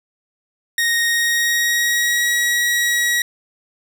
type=tone with pitch glide; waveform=sawtooth; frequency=1864.7 to 1912.7 Hz; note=A#6 to A#6; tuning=0 to +44 cents; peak=-12 dBFS; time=0.78-3.22 s; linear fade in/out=2 ms; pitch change=+44 cents; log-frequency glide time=1.07-2.3 s; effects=none